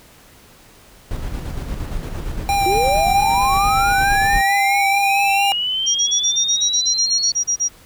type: noise with tremolo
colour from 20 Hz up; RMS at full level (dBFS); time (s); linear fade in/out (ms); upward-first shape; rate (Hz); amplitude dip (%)
brown; -24; 1.11-4.41; 0; square; 8.7; 35
type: tone with vibrato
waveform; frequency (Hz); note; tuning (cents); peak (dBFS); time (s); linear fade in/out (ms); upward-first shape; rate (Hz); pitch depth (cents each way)
square; 795; G5; +24; -16; 2.49-5.52; 0; sine; 4.5; 17
type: linear sweep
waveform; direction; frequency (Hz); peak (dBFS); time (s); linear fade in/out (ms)
sine; up; 346 to 4435; -18; 2.66-7.32; 2
type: tone bursts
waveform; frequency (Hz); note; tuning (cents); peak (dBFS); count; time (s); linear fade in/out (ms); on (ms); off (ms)
sine; 5720; F8; +41; -15; 15; 5.86-7.687; 20; 91; 33
effects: pink hiss -47 dBFS RMS until 7.85 s